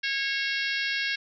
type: harmonic tone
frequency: 547 Hz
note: C#5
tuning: 23 cents flat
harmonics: 3 / 4 / 5 / 6 / 7 / 8 / 9 / 10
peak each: -30 / -32 / -34 / -36 / -37 / -38 / -39 / -40 dBFS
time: 0.03-1.16 s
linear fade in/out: 10 ms
effects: none